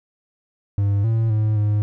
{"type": "tone with pitch steps", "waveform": "triangle", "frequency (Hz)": [100.6, 112.8, 107.7, 104.7], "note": ["G2", "A2", "A2", "G#2"], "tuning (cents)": [45, 44, -37, 15], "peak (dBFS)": -14, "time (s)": [0.78, 1.82], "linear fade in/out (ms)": 0, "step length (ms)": 260, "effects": []}